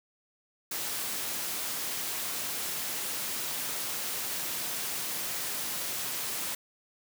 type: high-pass noise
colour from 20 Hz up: white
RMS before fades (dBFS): -34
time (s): 0.71-6.55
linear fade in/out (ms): 5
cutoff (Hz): 110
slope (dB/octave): 12
effects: none